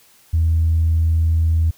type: tone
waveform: sine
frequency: 81.4 Hz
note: E2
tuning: 21 cents flat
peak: -12 dBFS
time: 0.33-1.71 s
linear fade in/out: 10 ms
effects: tanh soft clip ceiling -9 dBFS + white hiss -52 dBFS RMS until 1.77 s